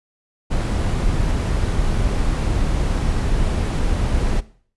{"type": "noise", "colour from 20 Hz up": "brown", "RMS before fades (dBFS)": -19, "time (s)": [0.5, 4.41], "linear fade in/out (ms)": 20, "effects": ["noise-tail reverb RT60 0.5 s tail -18 dB re dry", "resampled to 24000 Hz"]}